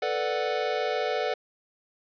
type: chord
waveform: square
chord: B minor seventh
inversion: third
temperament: equal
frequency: 440 / 493.9 / 587.3 / 740 Hz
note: A4 / B4 / D5 / F#5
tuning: 0 / 0 / 0 / 0 cents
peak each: -32 dBFS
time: 0.02-1.34 s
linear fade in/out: 5 ms
effects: resampled to 11025 Hz + 9-bit